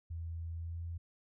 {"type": "tone with pitch glide", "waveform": "sine", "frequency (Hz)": [83, 84.5], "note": ["E2", "E2"], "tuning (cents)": [12, 43], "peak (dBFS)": -38, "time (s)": [0.1, 0.98], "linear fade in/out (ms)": 10, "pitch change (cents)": 31, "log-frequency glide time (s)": [0.54, 0.85], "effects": []}